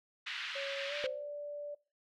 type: band-pass noise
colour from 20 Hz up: white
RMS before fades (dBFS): -41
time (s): 0.26-1.07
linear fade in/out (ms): 10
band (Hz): 1400 to 3400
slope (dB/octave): 24
type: tone with pitch glide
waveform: sine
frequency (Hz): 554.4 to 584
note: C#5 to D5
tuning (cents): 0 to -10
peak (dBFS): -39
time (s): 0.55-1.75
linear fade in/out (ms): 10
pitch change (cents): +90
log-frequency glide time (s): 0.87-0.94
type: tone with exponential decay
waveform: sine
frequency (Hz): 521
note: C5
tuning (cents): -7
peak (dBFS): -31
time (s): 1.04-1.38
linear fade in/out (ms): 0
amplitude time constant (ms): 73
effects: noise-tail reverb RT60 0.4 s tail -23 dB re dry